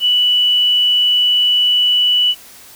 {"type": "tone", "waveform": "sine", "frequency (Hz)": 2960, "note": "F#7", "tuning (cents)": 0, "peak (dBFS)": -10, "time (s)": [0, 2.35], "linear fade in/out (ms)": 50, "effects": ["white hiss -40 dBFS RMS until 2.75 s"]}